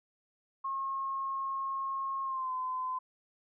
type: tone with pitch glide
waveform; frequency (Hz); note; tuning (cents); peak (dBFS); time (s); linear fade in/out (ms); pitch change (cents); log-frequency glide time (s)
sine; 1081 to 1023.9; C#6 to C6; -44 to -38; -32; 0.64-2.99; 10; -94; 2.23-2.52
effects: none